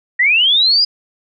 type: linear sweep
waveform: sine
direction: up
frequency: 1864.7 to 4978 Hz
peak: -9 dBFS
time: 0.19-0.85 s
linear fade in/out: 10 ms
effects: none